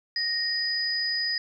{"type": "tone pair together", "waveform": "sine", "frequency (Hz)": [1860, 4966], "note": ["A#6", "D#8"], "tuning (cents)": [-4, -4], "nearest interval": "octave + perfect fourth", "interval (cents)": 1700, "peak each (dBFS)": [-30, -26], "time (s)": [0.16, 1.38], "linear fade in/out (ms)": 2, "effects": ["10-bit"]}